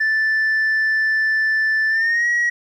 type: tone with pitch glide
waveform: sine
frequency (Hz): 1760 to 1908.2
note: A6 to A#6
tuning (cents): 0 to +40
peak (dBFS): -13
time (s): 0-2.5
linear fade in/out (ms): 10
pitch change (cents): +140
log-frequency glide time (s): 1.89-2.27
effects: tanh soft clip ceiling -14 dBFS + 9-bit